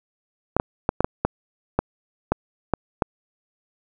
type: clicks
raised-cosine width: 1 ms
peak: -4 dBFS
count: 10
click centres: 0.566 / 0.599 / 0.891 / 1.006 / 1.045 / 1.25 / 1.79 / 2.32 / 2.737 / 3.022 s
effects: none